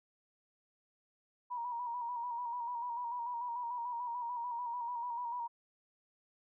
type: tone with vibrato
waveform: sine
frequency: 959 Hz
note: A#5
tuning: 49 cents sharp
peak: -36 dBFS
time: 1.5-5.48 s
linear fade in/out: 20 ms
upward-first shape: square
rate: 6.8 Hz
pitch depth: 42 cents each way
effects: none